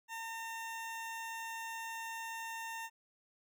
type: tone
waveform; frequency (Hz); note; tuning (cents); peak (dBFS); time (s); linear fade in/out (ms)
20% pulse; 909; A#5; -44; -36; 0.08-2.9; 50
effects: none